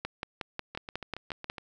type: two click trains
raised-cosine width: 0.3 ms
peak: -17 / -23 dBFS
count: 9 / 7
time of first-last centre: 0.05-1.499 / 0.75-1.582 s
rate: 5.52 / 7.21 Hz
effects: none